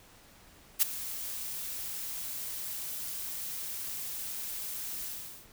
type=noise with ADSR envelope; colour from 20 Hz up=blue; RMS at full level=-21 dBFS; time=0.79-5.48 s; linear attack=32 ms; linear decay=11 ms; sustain=-17 dB; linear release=430 ms; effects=pink hiss -57 dBFS RMS until 5.52 s

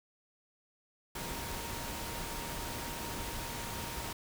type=tone in noise; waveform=sine; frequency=932.3 Hz; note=A#5; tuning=in tune; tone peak=-47 dBFS; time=1.15-4.13 s; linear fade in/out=5 ms; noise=pink; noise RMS=-40 dBFS; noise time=1.15-4.13 s; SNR=-10 dB; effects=none

